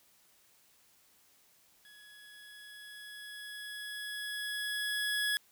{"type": "tone with level ramp", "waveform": "25% pulse", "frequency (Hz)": 1681, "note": "G#6", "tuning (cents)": 20, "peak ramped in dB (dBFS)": [-51, -25], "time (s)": [1.85, 5.37], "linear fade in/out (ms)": 0, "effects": ["white hiss -66 dBFS RMS until 5.51 s"]}